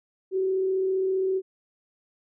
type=tone with frequency modulation; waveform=sine; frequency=379.3 Hz; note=F#4; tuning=43 cents sharp; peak=-22 dBFS; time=0.31-1.42 s; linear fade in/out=50 ms; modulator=35.1 Hz; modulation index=0.22; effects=none